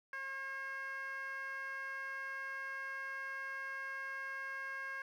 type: tone with band-pass filter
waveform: 15% pulse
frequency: 539 Hz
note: C#5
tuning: 49 cents flat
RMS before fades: -43 dBFS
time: 0.13-5.02 s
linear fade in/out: 2 ms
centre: 1600 Hz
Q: 3.1
effects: 12-bit